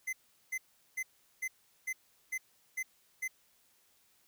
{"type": "tone bursts", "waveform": "square", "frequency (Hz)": 2052, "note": "C7", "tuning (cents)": -34, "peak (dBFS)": -34, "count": 8, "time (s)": [0.07, 3.28], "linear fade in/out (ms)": 10, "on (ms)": 60, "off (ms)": 390, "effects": ["white hiss -69 dBFS RMS until 4.27 s"]}